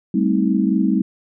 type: chord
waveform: sine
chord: A half-diminished seventh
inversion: third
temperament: equal with one note detuned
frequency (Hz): 196 / 220 / 261.6 / 318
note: G3 / A3 / C4 / Eb4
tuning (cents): 0 / 0 / 0 / +38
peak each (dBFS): -18 / -21 / -21 / -21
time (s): 0.14-1.02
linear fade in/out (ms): 5
effects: none